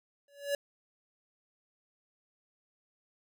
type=tone with exponential growth; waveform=square; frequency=568 Hz; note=C#5; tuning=42 cents sharp; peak=-27 dBFS; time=0.28-0.55 s; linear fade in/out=2 ms; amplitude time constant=58 ms; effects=none